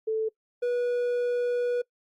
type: tone pair in turn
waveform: sine / triangle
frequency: 440 / 486.7 Hz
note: A4 / B4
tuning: 0 / -25 cents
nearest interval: major second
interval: 175 cents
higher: second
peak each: -24 / -22 dBFS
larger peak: second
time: 0.07-0.29 / 0.62-1.82 s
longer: second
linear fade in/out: 10 ms
effects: noise-tail reverb RT60 0.1 s tail -23 dB re dry + Opus 48 kbps